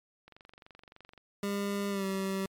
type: click train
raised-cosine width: 0.3 ms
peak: -36 dBFS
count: 22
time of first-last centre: 0.28-1.177 s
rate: 23.4 Hz
type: tone with pitch glide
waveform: 25% pulse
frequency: 201.1 to 192.91 Hz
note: G3 to G3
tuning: +44 to -27 cents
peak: -27 dBFS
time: 1.43-2.46 s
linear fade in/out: 2 ms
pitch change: -71 cents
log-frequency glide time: 1.9-2.05 s
effects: MP3 96 kbps